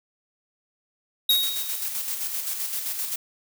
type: tone with exponential decay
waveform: square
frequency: 3782 Hz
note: A#7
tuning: 24 cents sharp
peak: -16 dBFS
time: 1.29-1.94 s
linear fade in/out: 5 ms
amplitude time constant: 140 ms
type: noise with tremolo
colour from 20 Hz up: blue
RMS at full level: -28 dBFS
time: 1.3-3.16 s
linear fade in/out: 5 ms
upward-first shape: square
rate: 7.7 Hz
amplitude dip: 40%
effects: none